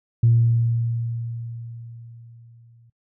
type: tone with exponential decay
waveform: sine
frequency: 116.54 Hz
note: A#2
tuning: in tune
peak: -11 dBFS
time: 0.23-2.9 s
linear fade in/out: 5 ms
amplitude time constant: 580 ms
effects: noise-tail reverb RT60 0.1 s tail -23 dB re dry + tanh soft clip ceiling -7 dBFS